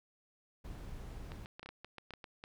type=noise; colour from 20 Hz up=brown; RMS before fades=-46 dBFS; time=0.64-1.46 s; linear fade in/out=10 ms
type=clicks; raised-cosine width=0.3 ms; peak=-31 dBFS; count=12; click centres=1.319 / 1.459 / 1.595 / 1.63 / 1.66 / 1.69 / 1.846 / 1.983 / 2.107 / 2.137 / 2.242 / 2.439 s
effects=none

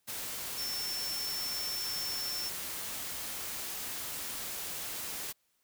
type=tone in noise; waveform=sine; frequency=5390 Hz; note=E8; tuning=38 cents sharp; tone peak=-35 dBFS; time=0.57-2.5 s; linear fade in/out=20 ms; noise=white; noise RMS=-39 dBFS; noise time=0.07-5.33 s; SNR=+1 dB; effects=white hiss -75 dBFS RMS until 5.63 s

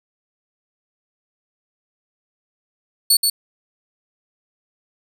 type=tone with echo; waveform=20% pulse; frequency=4435 Hz; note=C#8; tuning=in tune; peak=-5 dBFS; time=3.1-3.17 s; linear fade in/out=5 ms; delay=130 ms; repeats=1; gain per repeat=-4 dB; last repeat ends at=3.3 s; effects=none

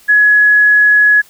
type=tone; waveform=sine; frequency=1686 Hz; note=G#6; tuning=26 cents sharp; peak=-5 dBFS; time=0.08-1.22 s; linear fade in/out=20 ms; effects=white hiss -45 dBFS RMS until 1.29 s

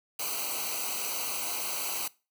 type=noise with comb filter; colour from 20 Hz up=white; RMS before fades=-33 dBFS; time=0.19-2.08 s; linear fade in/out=5 ms; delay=0.57 ms; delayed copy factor=-1; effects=noise-tail reverb RT60 0.3 s tail -21 dB re dry

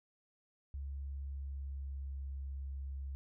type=tone with pitch glide; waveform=sine; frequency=69.3 to 68.19 Hz; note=C#2 to C#2; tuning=0 to -28 cents; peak=-39 dBFS; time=0.74-3.15 s; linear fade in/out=0 ms; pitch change=-28 cents; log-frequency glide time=0.98-2.22 s; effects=none

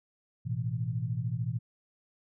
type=chord; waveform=sine; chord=A suspended second; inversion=none; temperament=equal; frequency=110 / 123.47 / 164.81 Hz; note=A2 / B2 / E3; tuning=0 / 0 / 0 cents; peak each=-34 / -32 / -37 dBFS; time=0.45-1.59 s; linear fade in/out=20 ms; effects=none

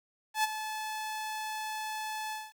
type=tone with ADSR envelope; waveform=sawtooth; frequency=865 Hz; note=A5; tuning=30 cents flat; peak=-20 dBFS; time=0.34-2.53 s; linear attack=97 ms; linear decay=24 ms; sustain=-11 dB; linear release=210 ms; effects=10-bit

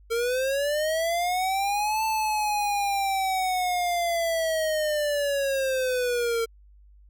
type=linear two-way sweep; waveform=square; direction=up then down; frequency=453.4 to 883 to 453.4 Hz; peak=-24 dBFS; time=0.1-6.46 s; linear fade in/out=20 ms; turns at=2.04 s; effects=added 50 Hz sine -50 dBFS peak until 7.09 s

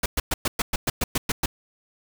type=noise bursts; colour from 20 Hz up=pink; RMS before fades=-23 dBFS; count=11; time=0.03-1.46 s; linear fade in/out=5 ms; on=30 ms; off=110 ms; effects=none

